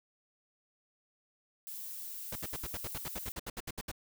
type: noise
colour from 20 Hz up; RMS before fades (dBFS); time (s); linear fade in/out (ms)
violet; -43; 1.67-3.32; 0
type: noise bursts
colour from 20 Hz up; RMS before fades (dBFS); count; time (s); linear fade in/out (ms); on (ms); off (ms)
pink; -40; 16; 2.32-3.916; 5; 36; 68
effects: none